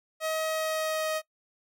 sawtooth tone with pitch glide, 634 to 627.8 Hz, D#5 to D#5, +32 to +15 cents, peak -24 dBFS, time 0.2-1.22 s, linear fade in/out 50 ms, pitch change -17 cents, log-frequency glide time 0.47-1.1 s, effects noise-tail reverb RT60 0.1 s tail -20 dB re dry

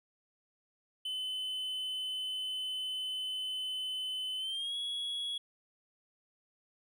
triangle tone with pitch glide, 3033 to 3346 Hz, F#7 to G#7, +42 to +12 cents, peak -33 dBFS, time 1.05-5.38 s, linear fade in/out 5 ms, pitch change +170 cents, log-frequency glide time 4.38-4.76 s, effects none

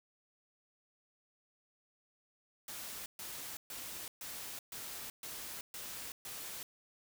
white noise bursts, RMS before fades -45 dBFS, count 8, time 2.68-6.63 s, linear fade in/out 2 ms, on 380 ms, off 130 ms, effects none

